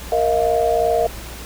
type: chord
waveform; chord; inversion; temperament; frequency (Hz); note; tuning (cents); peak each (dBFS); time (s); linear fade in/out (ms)
sine; Bb suspended fourth; none; equal with one note detuned; 466.2 / 635.7 / 698.5; Bb4 / Eb5 / F5; 0 / +37 / 0; -19; 0.12-1.07; 2
effects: added 60 Hz sine -34 dBFS peak until 1.45 s + pink hiss -35 dBFS RMS until 1.45 s